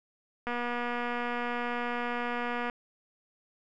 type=click train; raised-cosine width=0.5 ms; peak=-19 dBFS; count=538; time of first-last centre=0.47-2.698 s; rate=241 Hz; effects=none